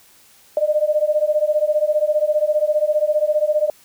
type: beating tone pair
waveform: sine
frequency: 598 / 613 Hz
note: D5 / D#5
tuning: +31 / -26 cents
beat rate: 15 Hz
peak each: -18 dBFS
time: 0.57-3.7 s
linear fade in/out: 2 ms
effects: white hiss -51 dBFS RMS until 3.84 s